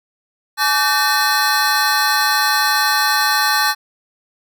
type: tone cluster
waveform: square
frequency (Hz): 851 / 1155 / 1530 / 1812 / 4134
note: G#5 / D6 / G6 / A#6 / C8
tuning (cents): +42 / -29 / -42 / -50 / -22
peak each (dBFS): -21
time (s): 0.57-3.75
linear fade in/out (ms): 50
effects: none